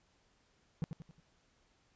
triangle tone with echo, 160 Hz, D#3, 49 cents sharp, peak -29 dBFS, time 0.82-0.84 s, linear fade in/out 0 ms, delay 90 ms, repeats 4, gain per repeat -7 dB, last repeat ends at 1.2 s, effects pink hiss -72 dBFS RMS until 1.95 s + resampled to 16000 Hz

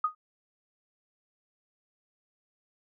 sine tone with exponential decay, 1243 Hz, D#6, 2 cents flat, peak -20 dBFS, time 0.04-0.15 s, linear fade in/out 5 ms, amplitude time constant 23 ms, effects none

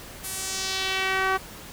sawtooth tone with band-pass filter sweep, 381 Hz, G4, 49 cents flat, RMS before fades -27 dBFS, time 0.23-1.38 s, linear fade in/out 20 ms, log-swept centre 12000 to 1200 Hz, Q 1.5, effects pink hiss -42 dBFS RMS until 1.72 s

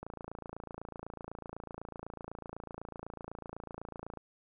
click train, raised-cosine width 1 ms, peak -28 dBFS, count 117, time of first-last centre 0.03-4.173 s, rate 28 Hz, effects none

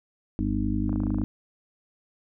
harmonic tone, 50.8 Hz, G#1, 38 cents flat, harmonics 1 / 2 / 4 / 5 / 6, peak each -30 / -30 / -30 / -30 / -30 dBFS, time 0.39-1.24 s, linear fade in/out 0 ms
clicks, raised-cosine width 1 ms, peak -26 dBFS, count 10, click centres 0.894 / 0.929 / 0.959 / 1.003 / 1.035 / 1.068 / 1.105 / 1.145 / 1.185 / 1.216 s
effects none

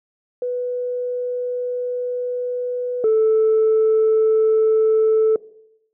sine tone pair in turn, 493.9 / 439 Hz, B4 / A4, 0 / -4 cents, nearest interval major second, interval 204 cents, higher first, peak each -20 / -11 dBFS, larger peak second, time 0.42-3.04 / 3.04-5.36 s, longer first, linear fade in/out 2 ms, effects noise-tail reverb RT60 0.8 s tail -20 dB re dry + tanh soft clip ceiling -10 dBFS

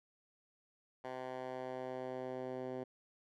10% pulse tone with band-pass filter sweep, 128.6 Hz, C3, 30 cents flat, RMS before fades -43 dBFS, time 1.04-2.84 s, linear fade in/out 10 ms, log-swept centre 880 to 390 Hz, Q 1, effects none

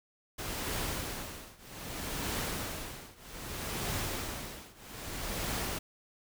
pink noise with tremolo, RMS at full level -34 dBFS, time 0.38-5.79 s, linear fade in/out 10 ms, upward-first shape triangle, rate 0.63 Hz, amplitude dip 95%, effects none

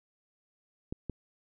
clicks, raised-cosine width 3 ms, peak -22 dBFS, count 2, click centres 0.925 / 1.097 s, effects none

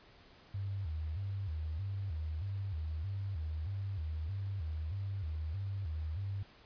sine tone with vibrato, 87.8 Hz, F2, 10 cents sharp, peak -35 dBFS, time 0.54-6.43 s, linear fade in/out 5 ms, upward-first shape square, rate 1.6 Hz, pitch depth 200 cents each way, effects pink hiss -60 dBFS RMS until 6.65 s + resampled to 11025 Hz

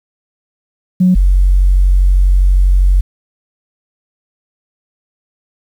sine tone pair in turn, 182.9 / 46.23 Hz, F#3 / F#1, -20 / -1 cents, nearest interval 2 octaves, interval 2381 cents, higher first, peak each -5 dBFS, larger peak neither, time 1-1.15 / 1.15-3.01 s, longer second, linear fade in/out 10 ms, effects tanh soft clip ceiling -1 dBFS + 7-bit

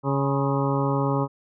harmonic tone with a mistuned harmonic, 138.59 Hz, C#3, in tune, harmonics 1 / 2 / 3 / 4 / 6 / 7 / 8 / 9, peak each -24 / -27 / -29 / -30 / -32 / -32 / -33 / -34 dBFS, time 0.03-1.28 s, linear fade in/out 50 ms, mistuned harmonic 8, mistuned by -46 cents, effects none

